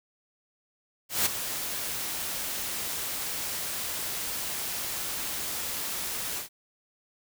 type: noise with ADSR envelope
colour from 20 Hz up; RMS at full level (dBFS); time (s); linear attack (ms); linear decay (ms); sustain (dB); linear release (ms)
white; -23; 1.09-6.49; 170; 11; -10; 110
effects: none